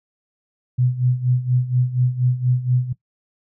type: tone with tremolo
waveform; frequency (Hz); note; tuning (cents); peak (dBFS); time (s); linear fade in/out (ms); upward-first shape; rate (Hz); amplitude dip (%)
sine; 125.5; B2; +28; -13; 0.78-2.93; 10; sine; 4.2; 80
effects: noise-tail reverb RT60 0.1 s tail -17 dB re dry